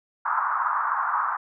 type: band-pass noise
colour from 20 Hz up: pink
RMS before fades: -25 dBFS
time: 0.25-1.37 s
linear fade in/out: 10 ms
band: 920 to 1400 Hz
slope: 48 dB/octave
effects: none